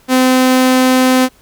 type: tone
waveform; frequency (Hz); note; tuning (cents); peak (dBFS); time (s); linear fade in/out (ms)
sawtooth; 257; C4; -31; -4; 0.08-1.29; 50
effects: pink hiss -49 dBFS RMS until 1.41 s